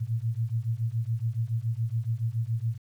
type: beating tone pair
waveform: sine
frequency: 110.9 / 118 Hz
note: A2 / A#2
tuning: +14 / +22 cents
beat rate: 7.1 Hz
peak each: -29 dBFS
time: 0-2.78 s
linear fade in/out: 20 ms
effects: 10-bit